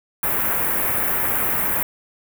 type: band-stop noise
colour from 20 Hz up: white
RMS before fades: -21 dBFS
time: 0.23-1.83 s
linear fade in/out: 2 ms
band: 2100 to 12000 Hz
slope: 24 dB/octave
effects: none